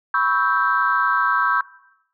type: chord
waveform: sine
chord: C# half-diminished seventh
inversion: third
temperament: equal with one note detuned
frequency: 987.8 / 1108.7 / 1304.1 / 1568 Hz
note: B5 / C#6 / E6 / G6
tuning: 0 / 0 / -19 / 0 cents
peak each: -24 / -21 / -21 / -20 dBFS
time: 0.14-1.61 s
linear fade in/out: 2 ms
effects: noise-tail reverb RT60 0.8 s tail -19 dB re dry + tanh soft clip ceiling -6 dBFS